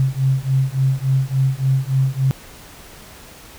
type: beating tone pair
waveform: sine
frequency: 131.7 / 135.2 Hz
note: C3 / C#3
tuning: +12 / -43 cents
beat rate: 3.5 Hz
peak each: -18 dBFS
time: 0-2.31 s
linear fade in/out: 0 ms
effects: pink hiss -41 dBFS RMS until 3.58 s